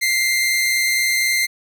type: tone pair together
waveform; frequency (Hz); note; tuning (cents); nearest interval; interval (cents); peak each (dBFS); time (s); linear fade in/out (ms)
sawtooth; 1973.1 / 2097; B6 / C7; -2 / +3; minor second; 105; -23 / -13; 0.01-1.47; 20
effects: none